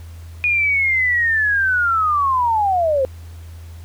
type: linear sweep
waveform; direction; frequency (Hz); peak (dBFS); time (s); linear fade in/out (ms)
sine; down; 2462 to 510; -14; 0.44-3.05; 0
effects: added 83 Hz sine -33 dBFS peak until 3.84 s + pink hiss -49 dBFS RMS until 3.84 s